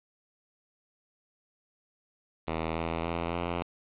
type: tone with pitch steps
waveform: 5% pulse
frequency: 80.8 / 82.59 / 84.43 / 86.3 Hz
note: E2 / E2 / E2 / F2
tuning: -34 / +4 / +42 / -20 cents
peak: -19 dBFS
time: 2.47-3.63 s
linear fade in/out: 10 ms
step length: 290 ms
effects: resampled to 8000 Hz + 8-bit